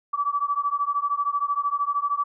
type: beating tone pair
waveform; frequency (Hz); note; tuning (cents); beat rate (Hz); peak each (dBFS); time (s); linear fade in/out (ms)
sine; 1145 / 1158; D6 / D6; -44 / -25; 13; -25; 0.13-2.24; 10
effects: none